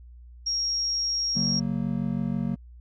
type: tone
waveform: sine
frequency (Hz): 5588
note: F8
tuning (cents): 0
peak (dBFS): -24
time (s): 0.46-1.6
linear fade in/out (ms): 10
type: chord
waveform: triangle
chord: F# major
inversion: second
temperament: just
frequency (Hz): 138.75 / 185 / 231.2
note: C#3 / F#3 / A#3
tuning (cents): +2 / 0 / -14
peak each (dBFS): -29 / -27 / -27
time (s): 1.35-2.56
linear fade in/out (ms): 20
effects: added 60 Hz sine -44 dBFS peak until 2.8 s